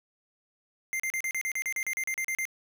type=tone bursts; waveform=square; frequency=2093 Hz; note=C7; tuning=in tune; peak=-29 dBFS; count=15; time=0.93-2.453 s; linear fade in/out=0 ms; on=67 ms; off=37 ms; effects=none